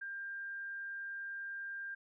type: tone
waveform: sine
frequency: 1595 Hz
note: G6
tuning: 30 cents sharp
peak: -40 dBFS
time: 0.01-1.95 s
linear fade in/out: 10 ms
effects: none